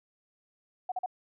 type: tone bursts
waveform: sine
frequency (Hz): 740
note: F#5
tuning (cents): 0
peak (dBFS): -29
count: 3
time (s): 0.89-1.061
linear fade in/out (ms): 5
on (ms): 29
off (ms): 42
effects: none